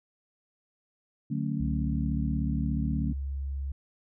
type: chord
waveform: sine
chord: D major seventh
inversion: none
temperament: just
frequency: 146.83 / 183.54 / 220.2 / 275.3 Hz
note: D3 / F#3 / A3 / C#4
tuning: 0 / -14 / +2 / -12 cents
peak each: -31 / -36 / -32 / -35 dBFS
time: 1.3-3.13 s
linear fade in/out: 10 ms
type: tone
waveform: sine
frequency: 68.7 Hz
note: C#2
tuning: 15 cents flat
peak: -30 dBFS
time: 1.6-3.72 s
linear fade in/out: 5 ms
effects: none